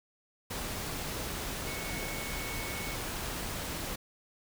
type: tone in noise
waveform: sine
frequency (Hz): 2212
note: C#7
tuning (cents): -4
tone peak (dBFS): -42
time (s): 1.67-2.96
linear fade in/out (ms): 10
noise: pink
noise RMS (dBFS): -37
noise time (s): 0.5-3.96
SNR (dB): -8
effects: none